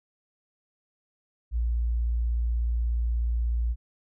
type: tone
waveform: sine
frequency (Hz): 58.27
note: A#1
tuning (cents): 0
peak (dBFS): -23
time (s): 1.51-3.76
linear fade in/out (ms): 50
effects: none